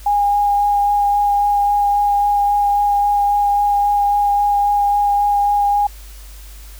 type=tone with vibrato; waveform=sine; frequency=816 Hz; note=G#5; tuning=31 cents flat; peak=-12 dBFS; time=0.06-5.87 s; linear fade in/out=5 ms; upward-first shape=sine; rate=3.7 Hz; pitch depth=10 cents each way; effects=added 50 Hz sine -34 dBFS peak until 6.79 s + white hiss -43 dBFS RMS until 6.79 s